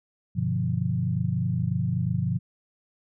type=chord; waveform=sine; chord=G dominant seventh; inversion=none; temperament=equal; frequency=98 / 123.47 / 146.83 / 174.61 Hz; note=G2 / B2 / D3 / F3; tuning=0 / 0 / 0 / 0 cents; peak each=-30 / -27 / -31 / -28 dBFS; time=0.35-2.39 s; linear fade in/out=20 ms; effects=none